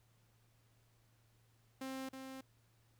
sawtooth tone with echo, 264.6 Hz, C4, 20 cents sharp, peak -38 dBFS, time 1.81-2.09 s, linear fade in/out 5 ms, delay 320 ms, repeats 1, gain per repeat -5 dB, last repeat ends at 2.41 s, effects added 114 Hz sine -70 dBFS peak until 2.99 s + pink hiss -75 dBFS RMS until 2.99 s

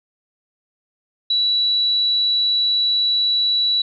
sine tone, 3932 Hz, B7, 8 cents flat, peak -15 dBFS, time 1.3-3.82 s, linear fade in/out 5 ms, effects none

